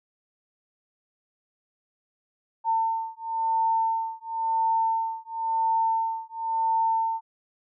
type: beating tone pair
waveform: sine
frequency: 900 / 900.96 Hz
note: A5 / A5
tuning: +39 / +41 cents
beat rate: 0.96 Hz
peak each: -26 / -26 dBFS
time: 2.64-7.21 s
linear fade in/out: 50 ms
effects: none